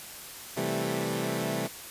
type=chord; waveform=15% pulse; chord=A minor seventh; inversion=first; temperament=equal with one note detuned; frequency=130.81 / 164.81 / 196 / 219.4 Hz; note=C3 / E3 / G3 / A3; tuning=0 / 0 / 0 / -5 cents; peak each=-28 dBFS; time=0.56-1.68 s; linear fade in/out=20 ms; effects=white hiss -43 dBFS RMS until 1.9 s + resampled to 32000 Hz